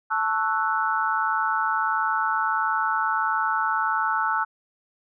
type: chord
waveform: sine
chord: F# minor seventh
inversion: first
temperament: equal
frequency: 880 / 1108.7 / 1318.5 / 1480 Hz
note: A5 / C#6 / E6 / F#6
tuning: 0 / 0 / 0 / 0 cents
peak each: -26 / -30 / -25 / -27 dBFS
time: 0.1-4.45 s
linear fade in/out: 20 ms
effects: none